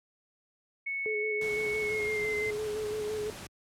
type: tone with pitch glide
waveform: sine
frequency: 2209 to 2073 Hz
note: C#7 to C7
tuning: -7 to -17 cents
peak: -31 dBFS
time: 0.86-2.51 s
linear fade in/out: 10 ms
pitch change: -110 cents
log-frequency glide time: 1.8-2.3 s
type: tone with vibrato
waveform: sine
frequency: 425.8 Hz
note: G#4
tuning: 43 cents sharp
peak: -31 dBFS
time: 1.06-3.3 s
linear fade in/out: 0 ms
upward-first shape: square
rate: 5.9 Hz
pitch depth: 21 cents each way
type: noise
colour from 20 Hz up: pink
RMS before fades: -43 dBFS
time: 1.41-3.47 s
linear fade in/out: 5 ms
effects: high-pass 60 Hz 12 dB/octave + low-pass 11000 Hz 12 dB/octave